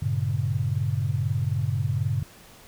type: chord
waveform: sine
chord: G diminished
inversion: none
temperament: equal with one note detuned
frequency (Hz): 98 / 116.54 / 140.53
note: G2 / Bb2 / Db3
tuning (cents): 0 / 0 / +24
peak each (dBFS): -27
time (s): 0.02-2.23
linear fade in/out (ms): 5
effects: pink hiss -50 dBFS RMS until 2.67 s